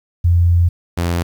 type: tone pair in turn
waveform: sine / sawtooth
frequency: 86.4 / 86.07 Hz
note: F2 / F2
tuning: -18 / -25 cents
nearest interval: unison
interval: 7 cents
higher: first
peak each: -9 / -12 dBFS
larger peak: first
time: 0.24-0.69 / 0.97-1.23 s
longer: first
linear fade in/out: 10 ms
effects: 8-bit